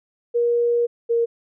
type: tone pair in turn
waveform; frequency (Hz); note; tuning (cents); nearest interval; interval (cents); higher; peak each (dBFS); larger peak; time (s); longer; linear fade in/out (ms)
sine; 474.8 / 466.4; A#4 / A#4; +32 / +1; unison; 31; first; -16; neither; 0.34-0.87 / 1.09-1.26; first; 20
effects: none